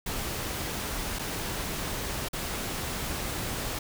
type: noise with dropouts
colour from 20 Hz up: pink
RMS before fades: -33 dBFS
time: 0.06-3.79 s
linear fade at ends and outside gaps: 5 ms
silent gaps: 1.188-1.192 / 2.286-2.331 s
effects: none